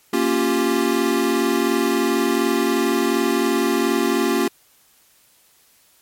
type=chord; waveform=square; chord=G half-diminished seventh; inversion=first; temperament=equal; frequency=233.1 / 277.2 / 349.2 / 392 Hz; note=Bb3 / Db4 / F4 / G4; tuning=0 / 0 / 0 / 0 cents; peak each=-24 / -23 / -22 / -24 dBFS; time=0.13-4.48 s; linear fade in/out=5 ms; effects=white hiss -56 dBFS RMS until 6.01 s + MP3 64 kbps